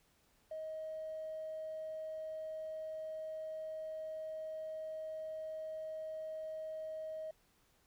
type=tone; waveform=triangle; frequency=630 Hz; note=D#5; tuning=21 cents sharp; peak=-37 dBFS; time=0.51-7.31 s; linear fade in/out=5 ms; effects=tanh soft clip ceiling -38 dBFS + pink hiss -72 dBFS RMS until 7.86 s